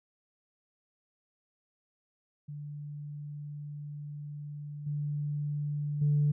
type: tone with level steps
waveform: sine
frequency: 146.83 Hz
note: D3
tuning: in tune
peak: -38 / -30 / -22 dBFS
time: 2.48-6.32 s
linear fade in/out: 10 ms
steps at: 4.86 / 6.01 s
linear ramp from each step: 10 ms
effects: tanh soft clip ceiling -19 dBFS